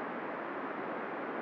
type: band-pass noise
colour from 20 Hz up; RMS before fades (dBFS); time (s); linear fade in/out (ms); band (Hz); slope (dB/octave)
pink; -39; 0-1.41; 0; 240 to 1800; 24
effects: none